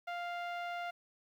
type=tone with low-pass filter; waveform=sawtooth; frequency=698.5 Hz; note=F5; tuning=in tune; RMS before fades=-40 dBFS; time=0.07-0.91 s; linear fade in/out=10 ms; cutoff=2500 Hz; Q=1; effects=11-bit